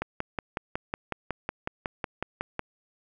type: click train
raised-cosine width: 0.5 ms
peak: -14 dBFS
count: 15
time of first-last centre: 0.02-2.594 s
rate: 5.44 Hz
effects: none